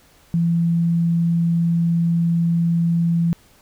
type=tone; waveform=sine; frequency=168.6 Hz; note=E3; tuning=39 cents sharp; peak=-15 dBFS; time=0.34-3.33 s; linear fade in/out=0 ms; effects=pink hiss -53 dBFS RMS until 3.61 s